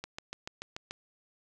click train, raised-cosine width 0.2 ms, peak -21 dBFS, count 7, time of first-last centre 0.04-0.91 s, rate 6.9 Hz, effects none

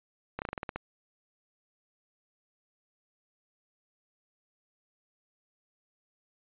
slowing click train, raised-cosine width 0.5 ms, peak -19 dBFS, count 9, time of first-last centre 0.39-0.76 s, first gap 29 ms, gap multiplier 1.13, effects resampled to 8000 Hz

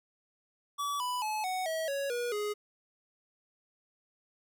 square tone with pitch steps, 1146 / 991.9 / 858.5 / 743.1 / 643.2 / 556.7 / 481.8 / 417 Hz, D6 / B5 / A5 / F#5 / E5 / C#5 / B4 / G#4, -43 / +7 / -43 / +7 / -43 / +7 / -43 / +7 cents, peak -32 dBFS, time 0.78-2.54 s, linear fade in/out 20 ms, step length 220 ms, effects none

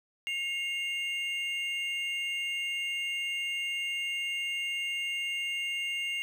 triangle tone pair together, 2158 / 2794 Hz, C#7 / F7, -47 / 0 cents, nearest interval major third, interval 447 cents, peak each -33 / -31 dBFS, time 0.27-6.22 s, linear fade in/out 0 ms, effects none

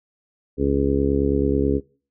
harmonic tone, 69.3 Hz, C#2, in tune, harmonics 1 / 2 / 3 / 4 / 5 / 6 / 7, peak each -25 / -27 / -28 / -22 / -28 / -22 / -29 dBFS, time 0.57-1.81 s, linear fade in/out 50 ms, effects noise-tail reverb RT60 0.4 s tail -22 dB re dry

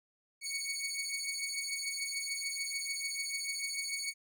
15% pulse beating tone pair, 2226 / 2232.8 Hz, C#7 / C#7, +7 / +12 cents, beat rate 6.8 Hz, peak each -31 / -32 dBFS, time 0.41-4.14 s, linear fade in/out 50 ms, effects none

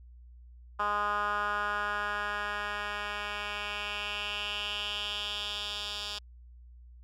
10% pulse tone with band-pass filter sweep, 206.5 Hz, G#3, 10 cents flat, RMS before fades -34 dBFS, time 0.79-6.19 s, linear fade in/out 10 ms, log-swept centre 1200 to 4100 Hz, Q 3.3, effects added 60 Hz sine -49 dBFS peak until 7.03 s

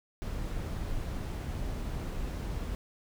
brown noise, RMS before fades -35 dBFS, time 0.22-2.75 s, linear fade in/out 0 ms, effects none

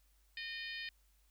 harmonic tone, 612 Hz, D#5, 29 cents flat, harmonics 3 / 4 / 5 / 6 / 7 / 8, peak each -45 / -47 / -49 / -51 / -52 / -53 dBFS, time 0.37-0.89 s, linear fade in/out 2 ms, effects added 50 Hz sine -68 dBFS peak until 1.3 s + white hiss -75 dBFS RMS until 1.3 s

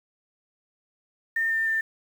sine tone with pitch steps, 1813 / 1801.5 / 1790.1 Hz, A#6 / A6 / A6, -49 / +40 / +29 cents, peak -22 dBFS, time 1.36-1.81 s, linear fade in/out 5 ms, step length 150 ms, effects 8-bit

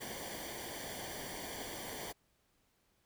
pink noise with comb filter, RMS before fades -44 dBFS, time 0-2.13 s, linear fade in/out 20 ms, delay 0.76 ms, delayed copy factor -0.75, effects pink hiss -75 dBFS RMS until 3.05 s

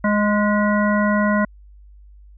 harmonic tone with a mistuned harmonic, 207.7 Hz, G#3, in tune, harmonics 1 / 3 / 5 / 7 / 9, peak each -17 / -22 / -24 / -25 / -27 dBFS, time 0.04-1.45 s, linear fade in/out 5 ms, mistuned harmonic 9, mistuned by +60 cents, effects added 50 Hz sine -42 dBFS peak until 2.37 s

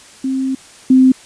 sine tone pair in turn, 264.6 / 259.6 Hz, C4 / C4, +20 / -13 cents, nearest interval unison, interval 33 cents, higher first, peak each -15 / -5 dBFS, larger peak second, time 0.24-0.55 / 0.9-1.12 s, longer first, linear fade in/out 5 ms, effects white hiss -41 dBFS RMS until 1.25 s + resampled to 22050 Hz

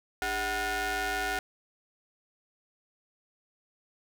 sawtooth ring-modulated tone, 349 Hz, F4, 1 cent flat, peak -22 dBFS, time 0.22-1.39 s, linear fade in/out 0 ms, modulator 1100 Hz, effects none

